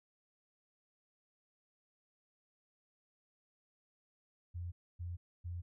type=tone bursts; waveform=sine; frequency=87.31 Hz; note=F2; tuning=in tune; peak=-39 dBFS; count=3; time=4.54-5.62 s; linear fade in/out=20 ms; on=180 ms; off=270 ms; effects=none